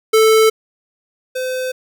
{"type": "tone pair in turn", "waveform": "square", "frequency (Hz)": [440, 512.4], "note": ["A4", "C5"], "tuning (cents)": [0, -36], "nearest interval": "minor third", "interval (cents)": 264, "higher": "second", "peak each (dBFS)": [-9, -20], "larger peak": "first", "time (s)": [[0.13, 0.5], [1.35, 1.72]], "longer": "neither", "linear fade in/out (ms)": 10, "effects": []}